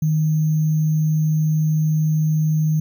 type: tone with sample-and-hold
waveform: sine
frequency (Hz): 155.56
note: D#3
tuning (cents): 0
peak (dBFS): -15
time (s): 0.02-2.8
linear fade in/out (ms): 5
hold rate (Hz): 6300
effects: none